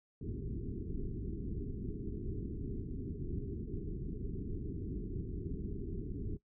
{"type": "low-pass noise", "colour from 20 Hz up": "pink", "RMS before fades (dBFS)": -40, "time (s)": [0.21, 6.37], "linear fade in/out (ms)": 5, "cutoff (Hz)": 420, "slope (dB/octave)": 96, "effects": ["noise-tail reverb RT60 0.1 s tail -17 dB re dry"]}